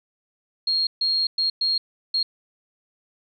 sine tone bursts at uneven times, 4254 Hz, C8, 28 cents sharp, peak -19 dBFS, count 5, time 0.67-0.87 / 1.01-1.27 / 1.38-1.5 / 1.61-1.78 / 2.14-2.23 s, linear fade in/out 5 ms, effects none

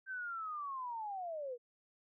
sine linear sweep, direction down, 1568 to 466.2 Hz, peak -39 dBFS, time 0.06-1.58 s, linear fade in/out 50 ms, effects none

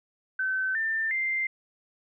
sine tone with pitch steps, 1531 / 1789.4 / 2091 Hz, G6 / A6 / C7, -41 / +29 / -2 cents, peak -25 dBFS, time 0.39-1.47 s, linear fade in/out 5 ms, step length 360 ms, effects none

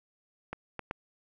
clicks, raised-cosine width 0.5 ms, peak -21 / -21 / -18 dBFS, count 3, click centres 0.53 / 0.793 / 0.911 s, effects none

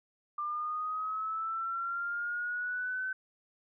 sine linear sweep, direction up, 1188 to 1529 Hz, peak -32 dBFS, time 0.38-3.13 s, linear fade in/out 5 ms, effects none

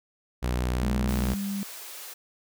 sawtooth tone with vibrato, 61.74 Hz, B1, in tune, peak -21 dBFS, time 0.42-1.35 s, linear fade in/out 20 ms, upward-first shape triangle, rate 6.1 Hz, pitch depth 12 cents each way
sine tone with pitch glide, 207.7 to 199.01 Hz, G#3 to G3, 0 to +26 cents, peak -28 dBFS, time 0.83-1.63 s, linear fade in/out 0 ms, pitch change -74 cents, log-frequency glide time 1.2-1.27 s
white high-pass noise, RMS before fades -41 dBFS, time 1.08-2.14 s, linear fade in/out 10 ms, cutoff 370 Hz, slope 24 dB/octave
effects none

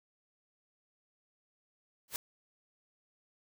white noise with exponential growth, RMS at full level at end -31 dBFS, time 2.08-2.16 s, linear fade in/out 1 ms, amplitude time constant 16 ms, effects none

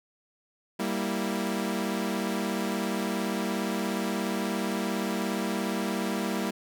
sawtooth chord, E diminished, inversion first, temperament equal, 196 / 233.1 / 329.6 Hz, G3 / Bb3 / E4, 0 / 0 / 0 cents, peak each -27 / -28 / -30 dBFS, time 0.79-6.51 s, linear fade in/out 10 ms, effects none

